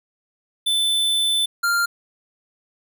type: tone pair in turn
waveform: square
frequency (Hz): 3520 / 1394.1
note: A7 / F6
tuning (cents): 0 / -3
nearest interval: octave + major third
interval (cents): 1603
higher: first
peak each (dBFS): -18 / -18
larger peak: neither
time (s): 0.66-1.46 / 1.63-1.86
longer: first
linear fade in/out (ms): 10
effects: none